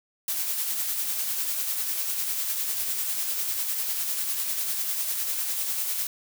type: noise with tremolo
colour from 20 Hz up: blue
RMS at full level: -27 dBFS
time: 0.28-6.07 s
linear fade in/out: 2 ms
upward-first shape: sine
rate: 10 Hz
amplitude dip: 35%
effects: none